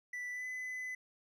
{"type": "tone with pitch glide", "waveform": "triangle", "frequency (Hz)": [1975.5, 2012], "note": ["B6", "B6"], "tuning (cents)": [0, 32], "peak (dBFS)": -37, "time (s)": [0.13, 0.95], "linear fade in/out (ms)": 5, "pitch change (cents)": 32, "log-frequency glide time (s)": [0.31, 0.46], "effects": []}